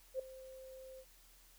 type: tone with ADSR envelope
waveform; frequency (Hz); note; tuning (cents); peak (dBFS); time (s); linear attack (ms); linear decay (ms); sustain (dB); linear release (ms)
sine; 523.3; C5; 0; -33; 0.14-1.05; 54; 5; -17; 56
effects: added 40 Hz sine -65 dBFS peak until 1.58 s + white hiss -65 dBFS RMS until 1.58 s